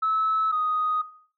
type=tone pair in turn; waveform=sine; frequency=1300 / 1247.1 Hz; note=E6 / D#6; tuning=-24 / +4 cents; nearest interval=minor second; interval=72 cents; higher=first; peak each=-20 / -21 dBFS; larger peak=first; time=0.02-0.52 / 0.52-1.02 s; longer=neither; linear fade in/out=10 ms; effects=noise-tail reverb RT60 0.5 s tail -17 dB re dry + tanh soft clip ceiling -16 dBFS

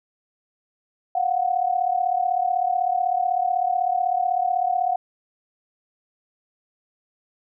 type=tone pair together; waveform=sine; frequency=710 / 746 Hz; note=F5 / F#5; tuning=+28 / +14 cents; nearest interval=minor second; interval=86 cents; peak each=-22 / -22 dBFS; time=1.15-4.96 s; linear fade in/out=5 ms; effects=none

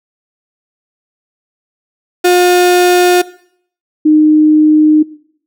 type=tone pair in turn; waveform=35% pulse / sine; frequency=357.5 / 306.7 Hz; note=F4 / D#4; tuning=+41 / -25 cents; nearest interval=minor third; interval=266 cents; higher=first; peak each=-4 dBFS; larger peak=neither; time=2.24-3.22 / 4.05-5.03 s; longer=neither; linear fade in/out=10 ms; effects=noise-tail reverb RT60 0.6 s tail -19 dB re dry

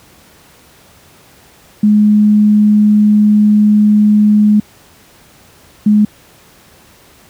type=tone bursts at uneven times; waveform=sine; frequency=210 Hz; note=G#3; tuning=19 cents sharp; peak=-5 dBFS; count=2; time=1.83-4.6 / 5.86-6.05 s; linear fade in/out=5 ms; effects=pink hiss -44 dBFS RMS until 7.29 s + high-pass 60 Hz 12 dB/octave

